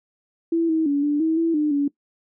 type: tone with pitch steps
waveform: sine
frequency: 332.3 / 319.9 / 284.8 / 292.8 / 321.1 / 330.7 / 300.5 / 284.9 Hz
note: E4 / D#4 / C#4 / D4 / E4 / E4 / D4 / C#4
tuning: +14 / +48 / +47 / -5 / -45 / +6 / +40 / +48 cents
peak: -17 dBFS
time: 0.52-1.88 s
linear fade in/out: 5 ms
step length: 170 ms
effects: noise-tail reverb RT60 0.1 s tail -20 dB re dry